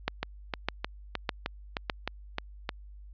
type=two click trains; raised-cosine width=0.3 ms; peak=-11 / -14 dBFS; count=4 / 9; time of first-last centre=0.08-1.898 / 0.23-2.692 s; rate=1.65 / 3.25 Hz; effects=added 50 Hz sine -45 dBFS peak until 3.13 s + resampled to 11025 Hz